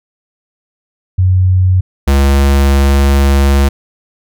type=tone pair in turn; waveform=sine / square; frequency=92.5 / 69.3 Hz; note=F#2 / C#2; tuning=0 / 0 cents; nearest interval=perfect fourth; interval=500 cents; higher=first; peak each=-6 / -7 dBFS; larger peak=first; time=1.18-1.81 / 2.07-3.69 s; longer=second; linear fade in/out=10 ms; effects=none